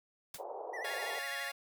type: noise with exponential decay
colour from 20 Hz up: white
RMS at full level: -39 dBFS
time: 0.34-0.44 s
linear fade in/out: 5 ms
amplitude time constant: 21 ms
type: band-pass noise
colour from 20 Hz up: white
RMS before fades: -43 dBFS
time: 0.38-1.2 s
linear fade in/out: 20 ms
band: 410 to 880 Hz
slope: 48 dB/octave
type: tone with vibrato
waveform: triangle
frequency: 1864.7 Hz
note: A#6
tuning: in tune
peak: -39 dBFS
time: 0.73-1.5 s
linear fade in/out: 10 ms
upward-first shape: sine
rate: 12 Hz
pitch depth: 110 cents each way
type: chord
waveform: 10% pulse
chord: Db major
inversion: none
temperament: equal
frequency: 554.4 / 698.5 / 830.6 Hz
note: Db5 / F5 / Ab5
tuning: 0 / 0 / 0 cents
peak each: -35 / -34 / -37 dBFS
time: 0.84-1.52 s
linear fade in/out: 10 ms
effects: none